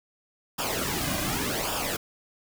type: noise with flanger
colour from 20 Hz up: pink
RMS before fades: -29 dBFS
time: 0.58-1.97 s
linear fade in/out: 10 ms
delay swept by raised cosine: 0.48 to 2.28 ms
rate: 0.87 Hz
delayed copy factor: -0.7
effects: none